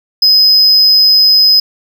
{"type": "tone", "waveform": "triangle", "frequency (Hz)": 5050, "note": "D#8", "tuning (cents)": 25, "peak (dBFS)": -3, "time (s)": [0.22, 1.6], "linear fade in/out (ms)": 5, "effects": []}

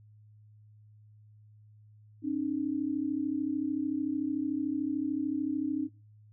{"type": "tone pair together", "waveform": "sine", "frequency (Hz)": [270.7, 304.2], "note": ["C#4", "D#4"], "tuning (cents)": [-41, -39], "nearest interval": "major second", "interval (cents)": 202, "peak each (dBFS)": [-32, -31], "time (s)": [2.22, 5.89], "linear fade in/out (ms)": 50, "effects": ["noise-tail reverb RT60 0.3 s tail -22 dB re dry", "added 106 Hz sine -54 dBFS peak until 6.32 s"]}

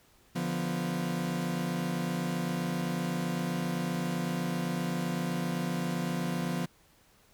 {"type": "chord", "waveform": "40% pulse", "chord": "B diminished", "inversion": "first", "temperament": "equal", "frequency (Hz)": [146.83, 174.61, 246.9], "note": ["D3", "F3", "B3"], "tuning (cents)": [0, 0, 0], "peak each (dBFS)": [-37, -31, -35], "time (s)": [0.35, 6.66], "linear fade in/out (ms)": 10, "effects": ["pink hiss -63 dBFS RMS until 7.33 s"]}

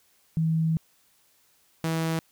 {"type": "tone pair in turn", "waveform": ["sine", "sawtooth"], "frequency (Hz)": [161.2, 162.51], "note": ["E3", "E3"], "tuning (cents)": [-38, -24], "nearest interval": "unison", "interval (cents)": 14, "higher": "second", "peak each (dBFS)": -21, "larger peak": "neither", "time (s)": [[0.37, 0.77], [1.84, 2.19]], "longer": "first", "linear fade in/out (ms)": 0, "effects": ["white hiss -64 dBFS RMS until 2.31 s"]}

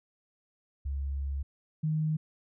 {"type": "tone pair in turn", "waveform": "sine", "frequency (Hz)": [69.3, 155.57], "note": ["C#2", "D#3"], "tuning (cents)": [0, 0], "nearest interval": "octave + major second", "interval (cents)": 1400, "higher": "second", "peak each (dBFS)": [-30, -26], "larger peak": "second", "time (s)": [[0.85, 1.43], [1.83, 2.17]], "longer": "first", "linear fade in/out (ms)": 10, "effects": []}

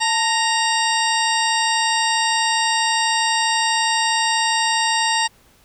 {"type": "harmonic tone with a mistuned harmonic", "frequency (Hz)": 932.3, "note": "A#5", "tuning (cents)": 0, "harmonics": [1, 2, 3, 4, 5, 6, 8, 9], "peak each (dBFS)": [-20, -23, -25, -26, -27, -28, -29, -30], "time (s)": [0, 5.28], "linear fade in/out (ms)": 20, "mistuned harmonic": 1, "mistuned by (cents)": -75, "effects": ["pink hiss -54 dBFS RMS until 5.64 s"]}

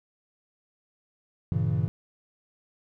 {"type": "chord", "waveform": "triangle", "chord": "G diminished seventh", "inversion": "none", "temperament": "equal with one note detuned", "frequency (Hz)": [98, 116.54, 138.59, 163.2], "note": ["G2", "Bb2", "Db3", "Fb3"], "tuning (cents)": [0, 0, 0, -17], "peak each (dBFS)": -27, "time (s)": [1.52, 1.88], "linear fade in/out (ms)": 0, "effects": []}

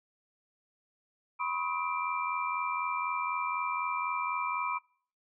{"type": "tone cluster", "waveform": "sine", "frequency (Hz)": [989, 1073, 1265, 2358], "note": ["B5", "C6", "D#6", "D7"], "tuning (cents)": [2, 43, 28, 6], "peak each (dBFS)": [-34, -36, -36, -37], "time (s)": [1.39, 4.79], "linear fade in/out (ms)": 20, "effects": ["noise-tail reverb RT60 0.5 s tail -24 dB re dry"]}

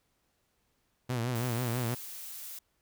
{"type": "tone with vibrato", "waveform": "sawtooth", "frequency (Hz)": 120.6, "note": "B2", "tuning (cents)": -41, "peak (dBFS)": -26, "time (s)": [1.09, 1.95], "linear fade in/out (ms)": 10, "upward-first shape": "triangle", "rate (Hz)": 6.1, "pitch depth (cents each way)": 120}
{"type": "noise", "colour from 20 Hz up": "blue", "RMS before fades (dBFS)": -43, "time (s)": [1.35, 2.59], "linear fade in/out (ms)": 5}
{"effects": ["pink hiss -75 dBFS RMS until 2.81 s"]}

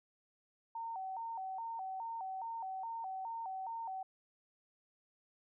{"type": "tone with vibrato", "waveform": "sine", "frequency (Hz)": 834, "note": "G#5", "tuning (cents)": 7, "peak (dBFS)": -39, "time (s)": [0.75, 4.03], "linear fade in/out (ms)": 5, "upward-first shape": "square", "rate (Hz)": 2.4, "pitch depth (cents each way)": 160, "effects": []}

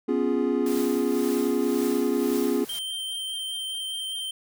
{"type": "chord", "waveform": "triangle", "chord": "C# dominant seventh", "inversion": "third", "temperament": "equal", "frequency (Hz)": [246.9, 277.2, 349.2, 415.3], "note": ["B3", "C#4", "E#4", "G#4"], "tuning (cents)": [0, 0, 0, 0], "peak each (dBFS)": [-25, -25, -26, -25], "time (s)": [0.08, 2.65], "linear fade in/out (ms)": 10}
{"type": "noise with tremolo", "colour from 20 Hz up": "white", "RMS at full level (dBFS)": -37, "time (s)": [0.66, 2.79], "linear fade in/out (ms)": 2, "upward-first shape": "triangle", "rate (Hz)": 1.9, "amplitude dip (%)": 60}
{"type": "tone with vibrato", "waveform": "square", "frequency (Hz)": 3136, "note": "G7", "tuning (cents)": 0, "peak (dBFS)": -30, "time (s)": [2.69, 4.31], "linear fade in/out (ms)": 5, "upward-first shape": "sine", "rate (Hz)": 4.9, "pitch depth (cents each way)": 12}
{"effects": []}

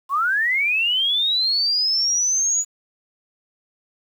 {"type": "linear sweep", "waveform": "sine", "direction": "up", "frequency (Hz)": [1046.5, 6900], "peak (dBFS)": -17, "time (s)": [0.09, 2.65], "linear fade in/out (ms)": 50, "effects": ["8-bit"]}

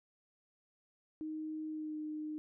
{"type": "tone with pitch glide", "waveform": "sine", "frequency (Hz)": [311.4, 306.1], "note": ["D#4", "D#4"], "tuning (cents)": [2, -28], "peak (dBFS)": -38, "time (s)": [1.21, 2.38], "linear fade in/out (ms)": 0, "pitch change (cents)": -30, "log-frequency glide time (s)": [1.69, 1.97], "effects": []}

